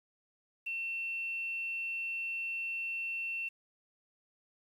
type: tone with quantisation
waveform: sine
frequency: 2700 Hz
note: E7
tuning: 41 cents sharp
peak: -34 dBFS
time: 0.66-3.49 s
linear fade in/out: 10 ms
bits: 10
effects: none